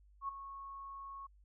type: tone with ADSR envelope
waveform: sine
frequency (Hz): 1100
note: C#6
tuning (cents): -14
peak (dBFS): -34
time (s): 0.21-1.27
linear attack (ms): 76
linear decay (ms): 8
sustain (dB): -11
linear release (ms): 11
effects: added 50 Hz sine -61 dBFS peak until 1.44 s